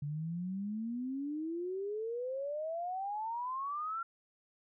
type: exponential sweep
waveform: sine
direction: up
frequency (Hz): 142.1 to 1379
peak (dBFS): -35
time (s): 0.02-4.03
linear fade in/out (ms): 5
effects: none